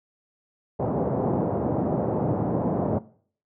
pink band-pass noise, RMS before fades -25 dBFS, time 0.79-2.99 s, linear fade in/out 10 ms, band 110 to 770 Hz, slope 24 dB/octave, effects noise-tail reverb RT60 0.5 s tail -19 dB re dry

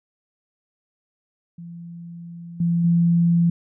sine tone with level steps, 170.3 Hz, F3, 43 cents flat, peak -34 / -17 / -14 dBFS, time 1.58-3.5 s, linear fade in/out 5 ms, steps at 2.6 / 2.84 s, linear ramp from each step 5 ms, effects none

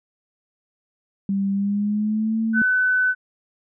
sine tone with pitch glide, 196.9 to 223.6 Hz, G3 to A3, +8 to +28 cents, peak -19 dBFS, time 1.29-2.62 s, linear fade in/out 2 ms, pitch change +220 cents, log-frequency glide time 1.52-2.4 s
sine tone, 1506 Hz, F#6, 30 cents sharp, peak -16 dBFS, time 2.53-3.15 s, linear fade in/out 50 ms
effects none

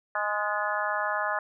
harmonic tone with a mistuned harmonic, 207.9 Hz, G#3, 2 cents sharp, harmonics 3 / 4 / 5 / 6 / 7 / 8, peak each -33 / -33 / -33 / -33 / -33 / -33 dBFS, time 0.15-1.39 s, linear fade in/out 2 ms, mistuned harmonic 8, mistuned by +51 cents, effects none

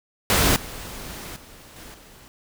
pink noise with level steps, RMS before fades -18 / -36 / -46 / -42 / -48 dBFS, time 0.3-2.28 s, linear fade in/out 0 ms, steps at 0.56 / 1.36 / 1.76 / 1.94 s, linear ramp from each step 2 ms, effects none

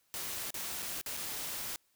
white noise with dropouts, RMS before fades -39 dBFS, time 0.14-1.76 s, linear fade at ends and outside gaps 0 ms, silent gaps 0.505-0.542 / 0.821-0.825 / 1.013-1.061 / 1.167-1.172 s, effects white hiss -73 dBFS RMS until 1.95 s

